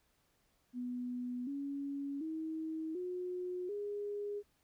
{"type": "tone with pitch steps", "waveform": "sine", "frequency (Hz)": [246.9, 280.4, 318.3, 361.5, 410.5], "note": ["B3", "C#4", "D#4", "F#4", "G#4"], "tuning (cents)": [0, 20, 39, -40, -20], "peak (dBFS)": -37, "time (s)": [0.73, 4.43], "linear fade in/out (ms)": 50, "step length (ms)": 740, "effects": ["pink hiss -75 dBFS RMS until 4.63 s"]}